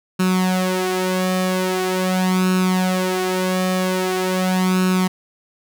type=tone with flanger; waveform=sawtooth; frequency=185 Hz; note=F#3; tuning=in tune; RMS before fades=-19 dBFS; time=0.19-5.08 s; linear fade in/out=10 ms; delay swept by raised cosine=0.74 to 3.74 ms; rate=0.43 Hz; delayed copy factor=+0.7; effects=none